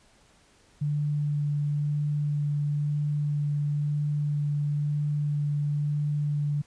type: tone with vibrato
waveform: sine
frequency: 146.83 Hz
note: D3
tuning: in tune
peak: -24 dBFS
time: 0.81-6.62 s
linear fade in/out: 10 ms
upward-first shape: sine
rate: 1 Hz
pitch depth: 9 cents each way
effects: pink hiss -60 dBFS RMS until 6.66 s + resampled to 22050 Hz